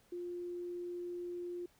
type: tone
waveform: sine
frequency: 351.8 Hz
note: F4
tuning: 13 cents sharp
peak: -39 dBFS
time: 0.12-1.66 s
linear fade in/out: 5 ms
effects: pink hiss -69 dBFS RMS until 1.79 s